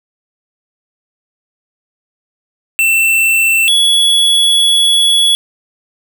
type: tone pair in turn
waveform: square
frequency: 2681 / 3378 Hz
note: E7 / G#7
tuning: +29 / +29 cents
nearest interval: major third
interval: 400 cents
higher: second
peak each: -9 / -8 dBFS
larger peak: second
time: 2.79-3.68 / 3.68-5.35 s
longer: second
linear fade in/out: 0 ms
effects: none